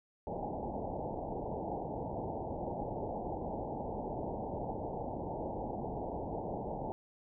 white low-pass noise, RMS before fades -39 dBFS, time 0.27-6.92 s, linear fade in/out 0 ms, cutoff 890 Hz, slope 96 dB/octave, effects none

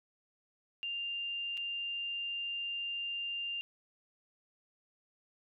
sine tone with dropouts, 2794 Hz, F7, in tune, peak -35 dBFS, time 0.83-3.61 s, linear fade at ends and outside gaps 0 ms, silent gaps 1.572-1.576 s, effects none

